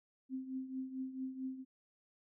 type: tone with tremolo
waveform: sine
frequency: 261.6 Hz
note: C4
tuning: in tune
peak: -36 dBFS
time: 0.29-1.65 s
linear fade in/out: 50 ms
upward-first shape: triangle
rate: 4.5 Hz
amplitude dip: 75%
effects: none